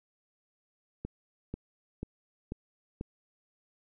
click train, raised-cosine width 3 ms, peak -23 dBFS, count 5, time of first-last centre 1.05-3.011 s, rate 2.04 Hz, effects none

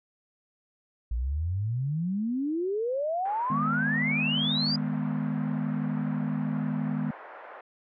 sine exponential sweep, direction up, 55 to 4929 Hz, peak -26 dBFS, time 1.11-4.76 s, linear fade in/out 5 ms
pink band-pass noise, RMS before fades -45 dBFS, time 3.25-7.61 s, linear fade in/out 5 ms, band 520 to 1700 Hz, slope 24 dB/octave
sine chord, G# minor, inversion second, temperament equal, 155.56 / 207.7 / 246.9 Hz, D#3 / G#3 / B3, 0 / 0 / 0 cents, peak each -31 dBFS, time 3.5-7.11 s, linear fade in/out 5 ms
effects none

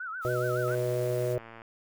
sine tone with vibrato, 1396.9 Hz, F6, in tune, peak -34 dBFS, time 0-0.75 s, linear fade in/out 5 ms, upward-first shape sine, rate 7.1 Hz, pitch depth 160 cents each way
white noise, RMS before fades -48 dBFS, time 0.21-1.37 s, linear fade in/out 50 ms
harmonic tone, 123.47 Hz, B2, in tune, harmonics 1 / 3 / 4 / 5, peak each -32 / -32 / -32 / -32 dBFS, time 0.25-1.38 s, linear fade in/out 0 ms
click train, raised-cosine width 0.5 ms, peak -31 dBFS, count 108, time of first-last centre 0.68-1.619 s, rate 114 Hz
effects none

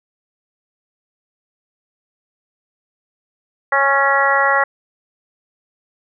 harmonic tone with a mistuned harmonic, 276 Hz, C#4, 7 cents flat, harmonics 2 / 3 / 4 / 5 / 6 / 7, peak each -20 / -19 / -19 / -19 / -21 / -18 dBFS, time 3.72-4.64 s, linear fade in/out 5 ms, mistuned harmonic 6, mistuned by +20 cents, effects none

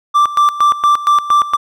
triangle tone with tremolo, 1174.7 Hz, D6, in tune, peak -5 dBFS, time 0.14-1.57 s, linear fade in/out 20 ms, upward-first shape square, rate 4.3 Hz, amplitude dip 80%, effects none

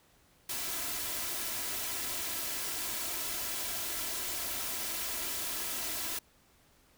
white noise with comb filter, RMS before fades -36 dBFS, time 0.49-6.19 s, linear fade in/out 5 ms, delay 3 ms, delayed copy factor +0.5, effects pink hiss -65 dBFS RMS until 6.97 s

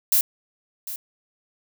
violet noise with echo, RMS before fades -18 dBFS, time 0.12-0.21 s, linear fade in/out 2 ms, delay 750 ms, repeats 1, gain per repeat -14 dB, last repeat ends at 0.96 s, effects none

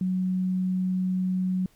sine tone, 185 Hz, F#3, in tune, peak -23 dBFS, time 0.01-1.66 s, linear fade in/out 2 ms, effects pink hiss -62 dBFS RMS until 1.75 s

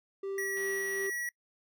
triangle tone with tremolo, 391.4 Hz, G4, 3 cents flat, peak -31 dBFS, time 0.23-1.1 s, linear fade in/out 5 ms, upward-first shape sine, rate 2.7 Hz, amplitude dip 40%
square tone, 1928 Hz, B6, 42 cents flat, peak -34 dBFS, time 0.38-1.29 s, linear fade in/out 2 ms
click train, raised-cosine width 0.3 ms, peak -36 dBFS, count 92, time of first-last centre 0.57-1.067 s, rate 183 Hz
effects noise-tail reverb RT60 0.1 s tail -24 dB re dry

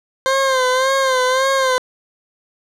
20% pulse tone with vibrato, 523.3 Hz, C5, in tune, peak -9 dBFS, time 0.26-1.78 s, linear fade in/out 0 ms, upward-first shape sine, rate 1.8 Hz, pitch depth 59 cents each way, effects low-pass 8000 Hz 12 dB/octave + 7-bit

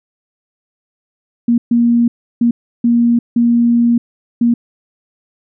sine tone bursts at uneven times, 236.3 Hz, A#3, 24 cents sharp, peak -8 dBFS, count 6, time 1.48-1.58 / 1.71-2.08 / 2.41-2.51 / 2.84-3.19 / 3.36-3.98 / 4.41-4.54 s, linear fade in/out 5 ms, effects none

